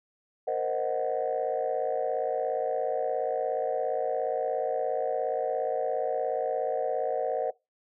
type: chord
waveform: sine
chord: C half-diminished seventh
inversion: third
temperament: equal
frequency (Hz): 466.2 / 523.3 / 622.3 / 740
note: Bb4 / C5 / Eb5 / Gb5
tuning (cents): 0 / 0 / 0 / 0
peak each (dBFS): -31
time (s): 0.47-7.51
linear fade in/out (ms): 10
effects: noise-tail reverb RT60 0.2 s tail -21 dB re dry + tanh soft clip ceiling -19 dBFS